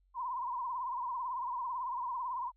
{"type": "tone with vibrato", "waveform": "sine", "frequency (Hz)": 996, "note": "B5", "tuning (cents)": 14, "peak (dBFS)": -34, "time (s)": [0.14, 2.52], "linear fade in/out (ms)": 50, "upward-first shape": "triangle", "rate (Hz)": 18, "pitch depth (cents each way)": 130, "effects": ["added 46 Hz sine -67 dBFS peak until 2.56 s"]}